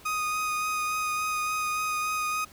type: tone with vibrato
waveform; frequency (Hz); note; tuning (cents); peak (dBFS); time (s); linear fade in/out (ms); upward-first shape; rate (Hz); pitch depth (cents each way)
30% pulse; 1244.5; D#6; 0; -24; 0.05-2.45; 10; sine; 3.5; 12
effects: pink hiss -52 dBFS RMS until 2.52 s